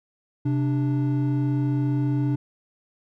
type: tone pair together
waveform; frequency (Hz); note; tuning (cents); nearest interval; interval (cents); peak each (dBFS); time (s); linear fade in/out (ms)
triangle; 130.83 / 293.7; C3 / D4; 0 / 0; octave + major second; 1400; -20 / -23; 0.45-2.36; 10
effects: none